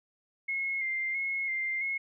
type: tone with vibrato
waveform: sine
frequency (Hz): 2133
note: C7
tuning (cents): +33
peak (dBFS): -29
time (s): 0.48-1.98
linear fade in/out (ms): 10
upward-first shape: square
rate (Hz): 1.5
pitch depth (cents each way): 30
effects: none